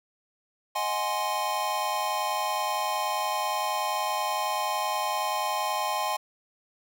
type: chord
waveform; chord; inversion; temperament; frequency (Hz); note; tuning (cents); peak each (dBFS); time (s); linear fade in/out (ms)
square; Ab dominant seventh; second; equal; 622.3 / 740 / 830.6 / 1046.5; Eb5 / Gb5 / Ab5 / C6; 0 / 0 / 0 / 0; -36 / -35 / -31 / -31; 0.75-6.17; 10
effects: none